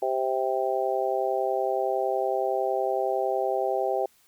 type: harmonic tone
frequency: 130.81 Hz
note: C3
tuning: in tune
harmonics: 3 / 4 / 5 / 6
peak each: -29 / -29 / -29 / -29 dBFS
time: 0.02-4.06 s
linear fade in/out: 5 ms
effects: white hiss -62 dBFS RMS until 4.27 s